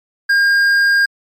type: tone with hard clipping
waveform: sine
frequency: 1613 Hz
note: G6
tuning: 49 cents sharp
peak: -11 dBFS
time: 0.29-1.06 s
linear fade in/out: 10 ms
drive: 6 dB
effects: MP3 64 kbps